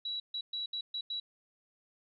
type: tone bursts at uneven times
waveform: sine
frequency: 3910 Hz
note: B7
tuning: 18 cents flat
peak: -34 dBFS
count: 6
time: 0.05-0.2 / 0.34-0.41 / 0.53-0.66 / 0.73-0.81 / 0.94-1.01 / 1.1-1.2 s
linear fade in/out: 5 ms
effects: none